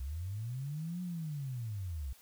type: linear two-way sweep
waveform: sine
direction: up then down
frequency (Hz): 61.74 to 182.6 to 61.74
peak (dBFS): -36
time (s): 0-2.13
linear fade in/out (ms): 5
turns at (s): 1.02
effects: white hiss -61 dBFS RMS until 2.21 s